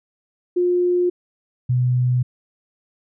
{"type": "tone pair in turn", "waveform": "sine", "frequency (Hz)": [355.9, 124.96], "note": ["F4", "B2"], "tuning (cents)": [33, 21], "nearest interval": "octave + tritone", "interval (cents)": 1812, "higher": "first", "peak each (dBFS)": -15, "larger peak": "neither", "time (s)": [[0.56, 1.1], [1.69, 2.23]], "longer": "neither", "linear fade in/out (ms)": 10, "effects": []}